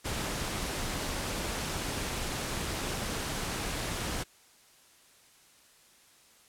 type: noise with amplitude modulation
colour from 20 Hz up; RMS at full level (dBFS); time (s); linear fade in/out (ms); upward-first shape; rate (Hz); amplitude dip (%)
pink; -32; 0.04-4.24; 20; sine; 235; 45
effects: white hiss -60 dBFS RMS until 6.48 s + low-pass 11000 Hz 12 dB/octave